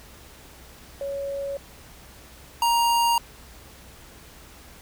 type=tone pair in turn; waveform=sine / square; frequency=557 / 936.8 Hz; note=C#5 / A#5; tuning=+8 / +8 cents; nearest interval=major sixth; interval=900 cents; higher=second; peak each=-27 / -19 dBFS; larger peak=second; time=1.01-1.57 / 2.62-3.18 s; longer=neither; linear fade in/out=2 ms; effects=added 64 Hz sine -51 dBFS peak until 4.81 s + pink hiss -48 dBFS RMS until 4.81 s